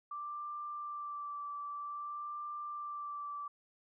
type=tone with vibrato; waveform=sine; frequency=1173 Hz; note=D6; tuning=2 cents flat; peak=-39 dBFS; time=0.11-3.48 s; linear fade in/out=5 ms; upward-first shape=sine; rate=0.52 Hz; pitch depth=17 cents each way; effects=none

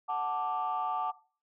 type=chord; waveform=sine; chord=D major; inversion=first; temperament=equal; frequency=740 / 880 / 1174.7 Hz; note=F#5 / A5 / D6; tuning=0 / 0 / 0 cents; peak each=-33 dBFS; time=0.08-1.12 s; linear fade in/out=20 ms; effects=noise-tail reverb RT60 0.4 s tail -19 dB re dry + tanh soft clip ceiling -23 dBFS

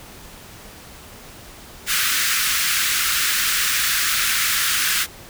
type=high-pass noise; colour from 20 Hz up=pink; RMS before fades=-20 dBFS; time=1.86-5.07 s; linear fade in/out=50 ms; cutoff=1300 Hz; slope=48 dB/octave; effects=pink hiss -41 dBFS RMS until 5.29 s

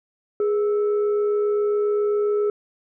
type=tone with frequency modulation; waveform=sine; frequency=415.3 Hz; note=G#4; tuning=in tune; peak=-18 dBFS; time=0.4-2.5 s; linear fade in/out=2 ms; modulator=898 Hz; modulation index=0.26; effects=none

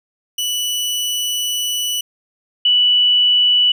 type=tone pair in turn; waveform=sawtooth / sine; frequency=2960 / 2960 Hz; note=F#7 / F#7; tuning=0 / 0 cents; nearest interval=unison; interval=0 cents; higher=neither; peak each=-15 / -10 dBFS; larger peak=second; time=0.38-2.01 / 2.65-3.72 s; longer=first; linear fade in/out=5 ms; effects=none

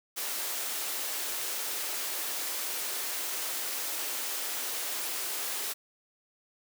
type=high-pass noise; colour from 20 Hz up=white; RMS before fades=-34 dBFS; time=0.16-5.74 s; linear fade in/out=20 ms; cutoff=300 Hz; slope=24 dB/octave; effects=none

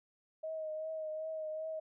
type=tone with vibrato; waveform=sine; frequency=629 Hz; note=D#5; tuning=19 cents sharp; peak=-37 dBFS; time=0.43-1.8 s; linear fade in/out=10 ms; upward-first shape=triangle; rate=2.6 Hz; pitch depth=32 cents each way; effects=none

